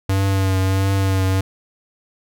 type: tone with vibrato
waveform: square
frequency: 96.1 Hz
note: G2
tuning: 34 cents flat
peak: -16 dBFS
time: 0.09-1.41 s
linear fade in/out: 5 ms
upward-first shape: triangle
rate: 1.5 Hz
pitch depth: 32 cents each way
effects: none